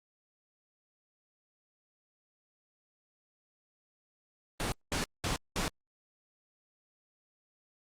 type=noise bursts; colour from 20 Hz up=pink; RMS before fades=-32 dBFS; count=4; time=4.6-5.68 s; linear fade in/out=0 ms; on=120 ms; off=200 ms; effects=low-pass 9000 Hz 12 dB/octave + Opus 32 kbps